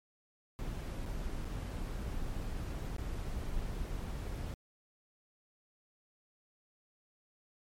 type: noise with dropouts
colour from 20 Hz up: brown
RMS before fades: -38 dBFS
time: 0.59-4.54 s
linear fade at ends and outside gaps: 0 ms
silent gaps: 1.054-1.061 / 1.445-1.452 / 2.964-2.983 s
effects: MP3 64 kbps